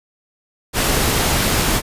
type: noise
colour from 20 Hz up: pink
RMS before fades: -17 dBFS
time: 0.73-1.82 s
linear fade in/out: 50 ms
effects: resampled to 32000 Hz